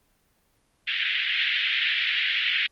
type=band-pass noise; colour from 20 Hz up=white; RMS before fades=-25 dBFS; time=0.87-2.67 s; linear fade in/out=10 ms; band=1700 to 3400 Hz; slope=48 dB/octave; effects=pink hiss -67 dBFS RMS until 2.71 s + Opus 24 kbps